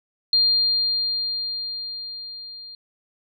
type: tone with level ramp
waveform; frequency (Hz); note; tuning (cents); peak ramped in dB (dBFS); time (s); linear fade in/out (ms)
sine; 4200; C8; +6; -14 to -37; 0.33-2.75; 2
effects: none